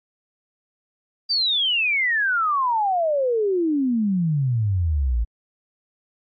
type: exponential sweep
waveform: sine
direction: down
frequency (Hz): 4757 to 53.6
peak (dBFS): -18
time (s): 1.29-5.25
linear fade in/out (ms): 20
effects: AAC 48 kbps